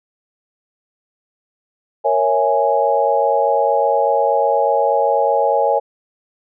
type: chord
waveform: sine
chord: A# half-diminished seventh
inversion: none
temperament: equal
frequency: 466.2 / 554.4 / 659.3 / 830.6 Hz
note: A#4 / C#5 / E5 / G#5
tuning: 0 / 0 / 0 / 0 cents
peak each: -20 / -17 / -20 / -17 dBFS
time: 2.04-5.8 s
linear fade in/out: 20 ms
effects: none